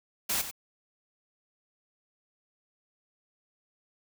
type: noise with echo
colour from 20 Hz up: white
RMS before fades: -29 dBFS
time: 0.29-0.42 s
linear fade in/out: 10 ms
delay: 93 ms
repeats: 1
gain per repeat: -10 dB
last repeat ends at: 0.513 s
effects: none